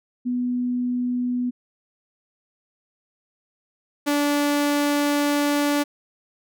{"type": "tone pair in turn", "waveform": ["sine", "sawtooth"], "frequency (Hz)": [246.9, 289.9], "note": ["B3", "D4"], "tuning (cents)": [0, -22], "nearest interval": "minor third", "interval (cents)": 278, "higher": "second", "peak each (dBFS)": [-21, -15], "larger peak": "second", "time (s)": [[0.25, 1.51], [4.06, 5.84]], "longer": "second", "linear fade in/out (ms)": 20, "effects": []}